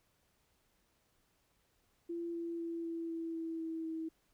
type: tone with pitch steps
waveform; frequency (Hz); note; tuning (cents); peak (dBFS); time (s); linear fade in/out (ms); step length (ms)
sine; 339.8 / 337.3 / 334.7 / 332.2 / 329.7 / 327.3 / 324.8 / 322.4; F4 / E4 / E4 / E4 / E4 / E4 / E4 / E4; -47 / +40 / +26 / +13 / 0 / -12 / -26 / -38; -37; 2.09-4.09; 10; 250
effects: pink hiss -75 dBFS RMS until 4.33 s